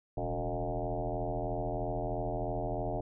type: tone with frequency modulation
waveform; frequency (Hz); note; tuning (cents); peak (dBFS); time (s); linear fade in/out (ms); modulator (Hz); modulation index
sine; 367.3; F#4; -13; -31; 0.17-3.01; 5; 83.1; 4.7
effects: none